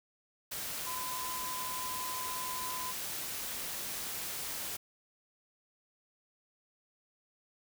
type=tone in noise; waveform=sine; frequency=1014 Hz; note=B5; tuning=45 cents sharp; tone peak=-39 dBFS; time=0.86-2.92 s; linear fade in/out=10 ms; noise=white; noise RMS=-39 dBFS; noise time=0.51-4.77 s; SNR=-3 dB; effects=none